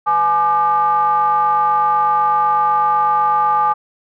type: ring-modulated tone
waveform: triangle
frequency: 174 Hz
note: F3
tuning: 6 cents flat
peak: -7 dBFS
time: 0.06-3.74 s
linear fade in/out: 20 ms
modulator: 1020 Hz
effects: none